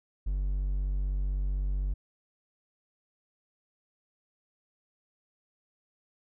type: tone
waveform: triangle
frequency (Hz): 47.93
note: G1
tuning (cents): -38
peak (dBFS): -25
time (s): 0.26-1.94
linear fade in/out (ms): 10
effects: none